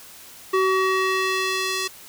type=tone with band-pass filter sweep; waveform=square; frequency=378.2 Hz; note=F#4; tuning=38 cents sharp; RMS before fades=-22 dBFS; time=0.53-1.88 s; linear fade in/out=10 ms; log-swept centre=1000 to 4900 Hz; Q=0.78; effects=white hiss -44 dBFS RMS until 2.08 s